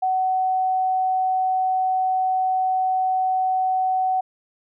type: tone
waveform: sine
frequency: 750 Hz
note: F#5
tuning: 23 cents sharp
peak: -18 dBFS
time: 0.02-4.21 s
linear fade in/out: 10 ms
effects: none